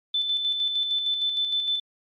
sine tone with tremolo, 3520 Hz, A7, in tune, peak -21 dBFS, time 0.14-1.8 s, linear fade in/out 5 ms, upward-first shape square, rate 6.5 Hz, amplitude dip 40%, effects MP3 48 kbps

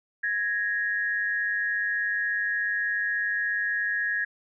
sine tone pair together, 1661.2 / 1864.6 Hz, G#6 / A#6, 0 / 0 cents, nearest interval major second, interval 200 cents, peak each -26 / -29 dBFS, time 0.23-4.25 s, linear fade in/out 10 ms, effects none

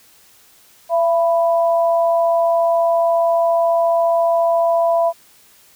sine tone pair together, 673.6 / 987.8 Hz, E5 / B5, +37 / 0 cents, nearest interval perfect fifth, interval 663 cents, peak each -13 / -22 dBFS, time 0.89-5.13 s, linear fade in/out 50 ms, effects white hiss -50 dBFS RMS until 5.75 s

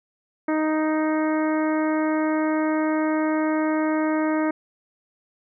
harmonic tone, 311.1 Hz, D#4, in tune, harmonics 1 / 2 / 3 / 4 / 5 / 6 / 7, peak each -21 / -27 / -31 / -33 / -35 / -37 / -38 dBFS, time 0.48-4.51 s, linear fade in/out 5 ms, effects none

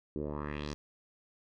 10% pulse tone with low-pass filter sweep, 73.8 Hz, D2, 9 cents sharp, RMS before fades -38 dBFS, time 0.16-0.74 s, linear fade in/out 0 ms, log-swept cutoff 350 to 6200 Hz, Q 2.6, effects none

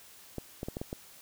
clicks, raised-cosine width 2 ms, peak -22 dBFS, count 6, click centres 0.383 / 0.631 / 0.685 / 0.769 / 0.815 / 0.929 s, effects white hiss -54 dBFS RMS until 1.21 s

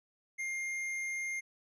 sine tone with hard clipping, 2117 Hz, C7, 20 cents sharp, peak -36 dBFS, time 0.38-1.41 s, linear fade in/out 20 ms, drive 8 dB, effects none

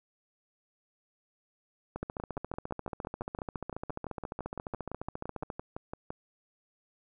two click trains, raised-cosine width 1 ms, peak -22 / -23 dBFS, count 52 / 25, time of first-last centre 1.96-5.502 / 2.03-6.105 s, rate 14.4 / 5.89 Hz, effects none

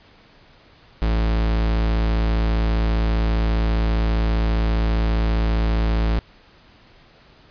45% pulse tone, 55 Hz, A1, in tune, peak -17 dBFS, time 1.02-6.19 s, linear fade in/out 0 ms, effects pink hiss -51 dBFS RMS until 7.5 s + resampled to 11025 Hz

